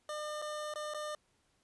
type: tone with dropouts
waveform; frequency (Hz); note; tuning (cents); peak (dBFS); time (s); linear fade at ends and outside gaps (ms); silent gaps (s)
25% pulse; 603; D5; +46; -34; 0.09-1.15; 2; 0.418-0.422 / 0.739-0.757 / 0.938-0.945
effects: pink hiss -74 dBFS RMS until 1.63 s + resampled to 24000 Hz